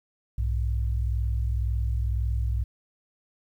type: tone pair together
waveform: sine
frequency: 61.74 / 103.65 Hz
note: B1 / G#2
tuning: 0 / -3 cents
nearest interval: major sixth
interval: 897 cents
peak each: -24 / -30 dBFS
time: 0.38-2.64 s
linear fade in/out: 5 ms
effects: 10-bit